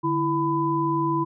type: tone cluster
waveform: sine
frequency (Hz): 147.2 / 330.9 / 1001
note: D3 / E4 / B5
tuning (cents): +4 / +7 / +23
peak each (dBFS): -28 / -24 / -24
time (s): 0.03-1.25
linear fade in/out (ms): 20
effects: none